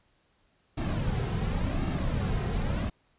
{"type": "noise with flanger", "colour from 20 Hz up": "brown", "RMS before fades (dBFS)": -29, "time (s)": [0.77, 2.9], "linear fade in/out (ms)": 10, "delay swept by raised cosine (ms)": [2, 3.5], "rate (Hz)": 0.91, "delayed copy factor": -0.55, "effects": ["pink hiss -69 dBFS RMS until 3.18 s", "resampled to 8000 Hz"]}